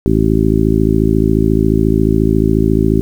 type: harmonic tone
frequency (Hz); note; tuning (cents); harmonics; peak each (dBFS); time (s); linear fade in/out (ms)
54.2; A1; -25; 1 / 2 / 3 / 4 / 5 / 6 / 7; -17 / -17 / -17 / -17 / -17 / -17 / -17; 0.06-3.01; 0
effects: 7-bit